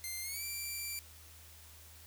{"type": "tone with pitch glide", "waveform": "5% pulse", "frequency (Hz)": [2093, 2349], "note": ["C7", "D7"], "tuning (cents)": [0, 0], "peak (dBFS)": -29, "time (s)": [0.04, 0.99], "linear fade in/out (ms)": 0, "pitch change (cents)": 200, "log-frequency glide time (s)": [0.22, 0.44], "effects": ["added 79 Hz sine -57 dBFS peak until 2.06 s", "white hiss -57 dBFS RMS until 2.06 s"]}